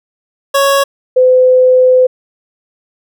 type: tone pair in turn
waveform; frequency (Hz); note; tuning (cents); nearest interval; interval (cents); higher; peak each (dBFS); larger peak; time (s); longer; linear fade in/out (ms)
25% pulse / sine; 554.4 / 509.1; C#5 / C5; 0 / -47; minor second; 147; first; -4; neither; 0.54-0.84 / 1.16-2.07; second; 10
effects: none